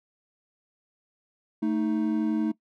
triangle tone pair together, 221.4 / 313.1 Hz, A3 / D#4, +11 / +11 cents, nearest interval tritone, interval 600 cents, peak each -24 dBFS, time 1.62-2.52 s, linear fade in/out 10 ms, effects noise-tail reverb RT60 0.1 s tail -20 dB re dry

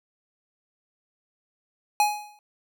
square tone with exponential decay, 836 Hz, G#5, 11 cents sharp, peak -16 dBFS, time 2-2.39 s, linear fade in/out 1 ms, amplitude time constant 83 ms, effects none

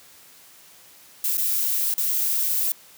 violet noise with dropouts, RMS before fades -23 dBFS, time 1.24-2.72 s, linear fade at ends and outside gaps 2 ms, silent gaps 1.372-1.379 / 1.94-1.979 s, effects white hiss -50 dBFS RMS until 2.97 s + high-pass 80 Hz 12 dB/octave

